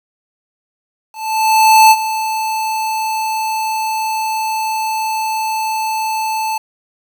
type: tone with ADSR envelope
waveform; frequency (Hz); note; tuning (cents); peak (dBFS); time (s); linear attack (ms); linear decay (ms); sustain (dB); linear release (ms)
square; 877; A5; -6; -4; 1.13-6.58; 780; 44; -13; 6
effects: 7-bit